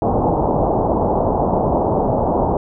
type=low-pass noise; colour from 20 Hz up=white; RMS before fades=-17 dBFS; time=0.02-2.57 s; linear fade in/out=2 ms; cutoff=900 Hz; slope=48 dB/octave; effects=none